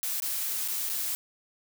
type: noise with dropouts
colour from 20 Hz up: blue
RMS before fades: -31 dBFS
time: 0.03-1.15 s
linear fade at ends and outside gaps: 0 ms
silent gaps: 0.201-0.222 / 0.678-0.684 / 0.894-0.898 s
effects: none